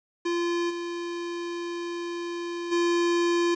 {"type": "tone with level steps", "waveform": "square", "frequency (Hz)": 344.6, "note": "F4", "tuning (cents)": -23, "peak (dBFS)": [-25, -31, -22], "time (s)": [0.25, 3.55], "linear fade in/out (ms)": 10, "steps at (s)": [0.69, 2.71], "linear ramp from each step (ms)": 20, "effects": ["resampled to 16000 Hz", "8-bit"]}